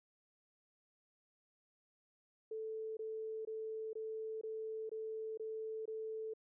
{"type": "tone bursts", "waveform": "sine", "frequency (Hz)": 439.8, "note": "A4", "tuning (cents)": -1, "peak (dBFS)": -40, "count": 8, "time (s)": [2.51, 6.337], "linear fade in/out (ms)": 5, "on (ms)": 460, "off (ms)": 21, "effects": []}